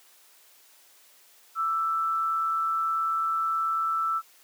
sine tone pair together, 1167 / 1325.5 Hz, D6 / E6, -11 / +9 cents, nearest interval major second, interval 220 cents, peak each -36 / -24 dBFS, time 1.55-4.22 s, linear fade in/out 50 ms, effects white hiss -57 dBFS RMS until 4.43 s + high-pass 400 Hz 12 dB/octave

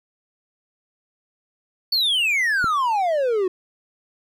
triangle exponential sweep, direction down, 4542 to 357.8 Hz, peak -16 dBFS, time 1.92-3.48 s, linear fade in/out 5 ms
click, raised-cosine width 3 ms, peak -16 dBFS, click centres 2.643 s
effects none

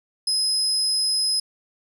35% pulse tone, 5080 Hz, D#8, 35 cents sharp, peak -17 dBFS, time 0.27-1.4 s, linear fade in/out 5 ms, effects none

